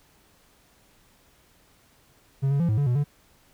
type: tone with pitch steps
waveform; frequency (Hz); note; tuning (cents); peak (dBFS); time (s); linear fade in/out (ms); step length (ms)
triangle; 136.3 / 140.4 / 170.2 / 107.5 / 143.1 / 122.5 / 144.9; C#3 / C#3 / F3 / A2 / D3 / B2 / D3; -29 / +22 / -44 / -40 / -45 / -14 / -23; -18; 2.42-3.043; 20; 89
effects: pink hiss -60 dBFS RMS until 3.53 s